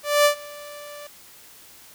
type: tone with ADSR envelope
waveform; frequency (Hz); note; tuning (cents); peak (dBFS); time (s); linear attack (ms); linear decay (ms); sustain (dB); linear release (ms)
sawtooth; 586; D5; -4; -9; 0.03-1.07; 220; 98; -24; 4
effects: white hiss -48 dBFS RMS until 1.94 s